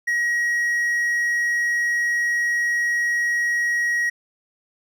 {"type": "tone", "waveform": "triangle", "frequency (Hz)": 1900, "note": "A#6", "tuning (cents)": 33, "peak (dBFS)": -17, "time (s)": [0.07, 4.1], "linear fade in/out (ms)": 10, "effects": []}